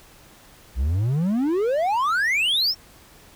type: exponential sweep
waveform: triangle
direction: up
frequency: 58 to 5588 Hz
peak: -17 dBFS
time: 0.75-2.75 s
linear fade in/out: 50 ms
effects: pink hiss -50 dBFS RMS until 3.35 s